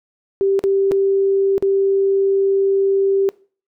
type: tone with dropouts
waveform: sine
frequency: 391.4 Hz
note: G4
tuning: 3 cents flat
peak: -13 dBFS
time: 0.41-3.29 s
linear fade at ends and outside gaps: 0 ms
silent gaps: 0.592-0.639 / 0.912-0.918 / 1.58-1.625 s
effects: noise-tail reverb RT60 0.4 s tail -22 dB re dry